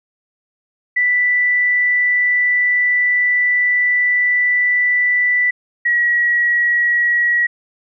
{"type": "tone pair in turn", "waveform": "sine", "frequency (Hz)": [1975.5, 1914.8], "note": ["B6", "A#6"], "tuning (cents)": [0, 46], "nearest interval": "minor second", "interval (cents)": 54, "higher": "first", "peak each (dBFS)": -12, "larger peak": "neither", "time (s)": [[0.96, 5.51], [5.85, 7.47]], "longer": "first", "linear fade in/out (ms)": 10, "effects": []}